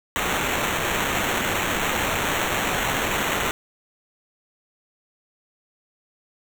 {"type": "noise with sample-and-hold", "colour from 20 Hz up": "blue", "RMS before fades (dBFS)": -24, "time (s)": [0.16, 3.51], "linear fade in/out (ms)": 0, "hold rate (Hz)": 4900, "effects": []}